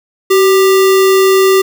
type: tone with sample-and-hold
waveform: sine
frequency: 382 Hz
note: G4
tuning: 45 cents flat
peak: -5 dBFS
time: 0.3-1.62 s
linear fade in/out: 10 ms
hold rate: 1575 Hz
effects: none